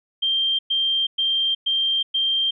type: tone bursts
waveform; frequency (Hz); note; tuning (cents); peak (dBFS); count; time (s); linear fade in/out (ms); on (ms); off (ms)
sine; 3170; G7; +19; -18; 5; 0.22-2.51; 10; 370; 110
effects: none